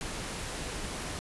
pink noise, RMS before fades -37 dBFS, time 0.01-1.19 s, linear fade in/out 0 ms, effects resampled to 24000 Hz

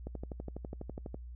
click train, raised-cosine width 2 ms, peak -27 dBFS, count 14, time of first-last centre 0.07-1.144 s, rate 12.1 Hz, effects noise-tail reverb RT60 0.1 s tail -25 dB re dry + added 60 Hz sine -43 dBFS peak until 1.35 s

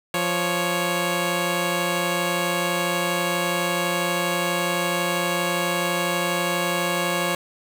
10% pulse tone pair together, 174.07 / 554.4 Hz, F3 / C#5, -5 / 0 cents, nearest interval octave + minor sixth, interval 2005 cents, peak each -16 dBFS, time 0.14-7.35 s, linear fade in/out 2 ms, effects none

